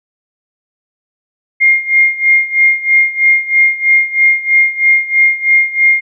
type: tone with tremolo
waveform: sine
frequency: 2124 Hz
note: C7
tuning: 25 cents sharp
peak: -4 dBFS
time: 1.6-6.01 s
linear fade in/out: 20 ms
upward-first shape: sine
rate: 3.1 Hz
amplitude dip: 85%
effects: none